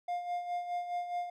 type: tone with tremolo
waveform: triangle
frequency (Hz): 706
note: F5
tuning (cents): +19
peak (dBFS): -29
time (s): 0.08-1.3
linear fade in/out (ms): 5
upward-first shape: sine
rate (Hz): 4.8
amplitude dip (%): 60
effects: none